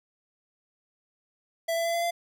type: tone with pitch steps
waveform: square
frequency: 664 / 669.8 / 675.6 / 681.5 / 687.4 Hz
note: E5 / E5 / E5 / F5 / F5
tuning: +12 / +27 / +42 / -43 / -28 cents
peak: -26 dBFS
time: 1.68-2.11 s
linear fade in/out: 10 ms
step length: 86 ms
effects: none